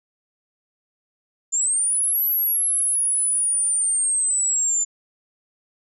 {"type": "linear two-way sweep", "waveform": "sine", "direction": "up then down", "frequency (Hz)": [7100, 11840, 7100], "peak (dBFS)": -18, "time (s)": [1.52, 4.85], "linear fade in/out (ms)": 20, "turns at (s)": 2.23, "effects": []}